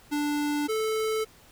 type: tone pair in turn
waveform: square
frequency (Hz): 293.7 / 437.6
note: D4 / A4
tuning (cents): 0 / -9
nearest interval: perfect fifth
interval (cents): 691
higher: second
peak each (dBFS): -26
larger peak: neither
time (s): 0.11-0.68 / 0.68-1.25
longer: neither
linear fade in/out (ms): 20
effects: pink hiss -55 dBFS RMS until 1.51 s